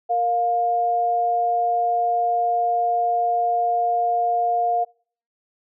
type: tone pair together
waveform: sine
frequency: 466.2 / 706.6 Hz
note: A#4 / F5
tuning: 0 / +20 cents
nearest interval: perfect fifth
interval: 720 cents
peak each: -28 / -18 dBFS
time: 0.09-4.85 s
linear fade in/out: 20 ms
effects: noise-tail reverb RT60 0.5 s tail -26 dB re dry